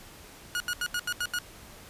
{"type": "tone bursts", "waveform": "sawtooth", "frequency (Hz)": 1445, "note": "F#6", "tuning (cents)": -41, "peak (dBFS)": -24, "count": 7, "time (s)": [0.55, 1.387], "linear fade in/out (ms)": 0, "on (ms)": 51, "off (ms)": 80, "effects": ["pink hiss -49 dBFS RMS until 1.89 s", "resampled to 32000 Hz"]}